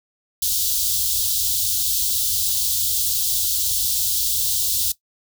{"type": "band-stop noise", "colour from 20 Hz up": "white", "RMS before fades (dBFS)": -21, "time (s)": [0.42, 4.92], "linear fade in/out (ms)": 5, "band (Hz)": [110, 3300], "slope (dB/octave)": 48, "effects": ["noise-tail reverb RT60 0.1 s tail -17 dB re dry"]}